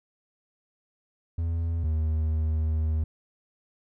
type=tone pair in turn; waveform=triangle; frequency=83.2 / 78.53 Hz; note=E2 / D#2; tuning=+17 / +17 cents; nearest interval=minor second; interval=100 cents; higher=first; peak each=-23 / -21 dBFS; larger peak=second; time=1.38-1.84 / 1.84-3.04 s; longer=second; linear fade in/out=5 ms; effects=none